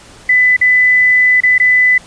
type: tone with dropouts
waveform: sine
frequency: 2000 Hz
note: B6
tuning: 21 cents sharp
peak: -6 dBFS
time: 0.29-1.98 s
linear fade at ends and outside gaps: 5 ms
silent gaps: 0.566-0.612 / 1.405-1.434 / 1.581-1.599 s
effects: pink hiss -39 dBFS RMS until 2.06 s + resampled to 22050 Hz